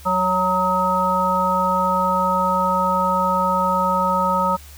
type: harmonic tone with a mistuned harmonic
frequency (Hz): 185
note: F#3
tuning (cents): 0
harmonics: 1 / 3 / 5 / 7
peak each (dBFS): -25 / -24 / -20 / -20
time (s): 0.05-4.57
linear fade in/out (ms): 20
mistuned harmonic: 7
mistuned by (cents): -34
effects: added 72 Hz sine -40 dBFS peak until 4.77 s + white hiss -45 dBFS RMS until 4.77 s